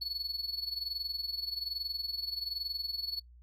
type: tone with amplitude modulation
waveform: triangle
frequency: 4411 Hz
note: C#8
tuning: 9 cents flat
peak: -30 dBFS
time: 0.01-3.2 s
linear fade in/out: 10 ms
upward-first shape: sine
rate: 21.2 Hz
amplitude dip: 80%
effects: noise-tail reverb RT60 0.1 s tail -21 dB re dry + added 60 Hz sine -53 dBFS peak until 3.42 s